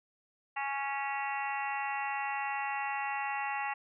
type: harmonic tone with a mistuned harmonic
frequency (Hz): 277.2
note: C#4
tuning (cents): 0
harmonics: 3 / 4 / 5 / 6 / 7 / 8 / 9 / 10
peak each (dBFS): -35 / -41 / -45 / -48 / -39 / -46 / -48 / -42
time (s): 0.56-3.74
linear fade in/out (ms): 10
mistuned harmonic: 10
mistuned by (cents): -23
effects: none